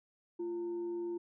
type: tone with frequency modulation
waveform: sine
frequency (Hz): 346.4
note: F4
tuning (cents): -14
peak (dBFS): -35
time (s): 0.39-1.18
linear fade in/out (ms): 10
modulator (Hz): 565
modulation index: 0.21
effects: none